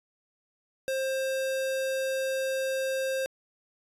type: tone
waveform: square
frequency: 530 Hz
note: C5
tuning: 22 cents sharp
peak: -28 dBFS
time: 0.88-3.26 s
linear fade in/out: 0 ms
effects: resampled to 32000 Hz